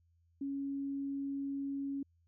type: tone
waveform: sine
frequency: 277.2 Hz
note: C#4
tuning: in tune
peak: -35 dBFS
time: 0.41-2.03 s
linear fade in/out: 5 ms
effects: added 84 Hz sine -68 dBFS peak until 2.27 s